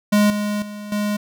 square tone with level steps, 207.7 Hz, G#3, in tune, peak -13 / -21 / -31 / -20 dBFS, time 0.12-1.17 s, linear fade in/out 10 ms, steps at 0.3 / 0.62 / 0.92 s, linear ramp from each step 2 ms, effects none

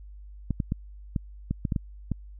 clicks, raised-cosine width 5 ms, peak -14 dBFS, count 9, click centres 0.507 / 0.602 / 0.721 / 1.162 / 1.51 / 1.652 / 1.722 / 1.762 / 2.117 s, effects added 50 Hz sine -42 dBFS peak until 2.39 s

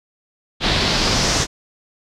pink noise with low-pass filter sweep, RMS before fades -18 dBFS, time 0.6-1.47 s, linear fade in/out 50 ms, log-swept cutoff 3800 to 6400 Hz, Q 2.7, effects none

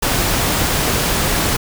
pink noise, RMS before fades -17 dBFS, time 0.02-1.57 s, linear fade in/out 10 ms, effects none

